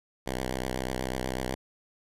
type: tone with vibrato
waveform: 5% pulse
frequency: 64 Hz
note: C2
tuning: 38 cents flat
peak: -19 dBFS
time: 0.26-1.55 s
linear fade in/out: 10 ms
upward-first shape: sine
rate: 8.1 Hz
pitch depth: 68 cents each way
effects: resampled to 32000 Hz

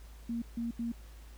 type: tone bursts at uneven times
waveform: sine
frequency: 233.1 Hz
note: A#3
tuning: in tune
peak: -32 dBFS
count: 3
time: 0.29-0.42 / 0.57-0.71 / 0.79-0.92 s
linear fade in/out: 5 ms
effects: added 54 Hz sine -48 dBFS peak until 1.37 s + pink hiss -60 dBFS RMS until 1.37 s

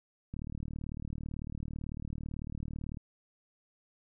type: click train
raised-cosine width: 5 ms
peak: -27 dBFS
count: 101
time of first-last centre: 0.34-2.972 s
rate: 38 Hz
effects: none

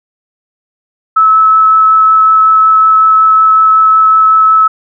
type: tone with vibrato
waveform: sine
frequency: 1300 Hz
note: E6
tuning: 24 cents flat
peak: -3 dBFS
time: 1.16-4.68 s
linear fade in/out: 10 ms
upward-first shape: triangle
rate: 5.4 Hz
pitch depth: 9 cents each way
effects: none

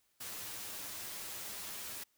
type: noise with comb filter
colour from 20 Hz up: white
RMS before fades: -44 dBFS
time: 0.2-2.04 s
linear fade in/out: 10 ms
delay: 9.7 ms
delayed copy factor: +0.65
effects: white hiss -75 dBFS RMS until 2.17 s

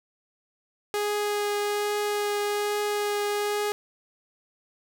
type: tone with vibrato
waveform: sawtooth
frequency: 413.6 Hz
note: G#4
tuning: 7 cents flat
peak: -21 dBFS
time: 0.94-3.72 s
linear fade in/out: 0 ms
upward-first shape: triangle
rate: 1.2 Hz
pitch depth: 9 cents each way
effects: none

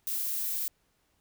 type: noise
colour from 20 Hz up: violet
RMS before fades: -32 dBFS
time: 0.07-0.68 s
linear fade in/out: 0 ms
effects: pink hiss -72 dBFS RMS until 1.2 s

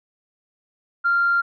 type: tone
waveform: sine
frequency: 1390 Hz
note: F6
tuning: 9 cents flat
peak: -15 dBFS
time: 1.04-1.42 s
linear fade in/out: 20 ms
effects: tanh soft clip ceiling -11 dBFS

